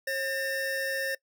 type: tone pair together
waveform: square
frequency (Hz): 539.4 / 1807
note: C#5 / A6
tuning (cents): -47 / +46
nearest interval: octave + major sixth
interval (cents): 2093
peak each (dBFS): -33 / -32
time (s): 0.07-1.15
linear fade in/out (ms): 5
effects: noise-tail reverb RT60 0.1 s tail -22 dB re dry